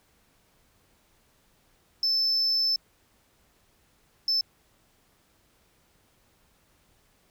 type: tone bursts at uneven times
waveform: sine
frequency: 5274 Hz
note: E8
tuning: in tune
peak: -20 dBFS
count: 2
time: 2.03-2.76 / 4.28-4.41 s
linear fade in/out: 2 ms
effects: tanh soft clip ceiling -20 dBFS + pink hiss -65 dBFS RMS until 7.3 s